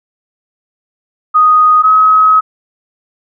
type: tone pair in turn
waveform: sine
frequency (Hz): 1244.5 / 1275.1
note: D#6 / D#6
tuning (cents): 0 / +42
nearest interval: unison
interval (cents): 42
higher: second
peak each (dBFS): -4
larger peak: neither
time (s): 1.34-1.83 / 1.83-2.41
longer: second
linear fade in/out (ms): 20
effects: none